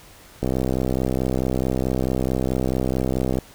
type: click train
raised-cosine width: 2 ms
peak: -9 dBFS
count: 192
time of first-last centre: 0.43-3.387 s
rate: 64.6 Hz
effects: pink hiss -47 dBFS RMS until 3.54 s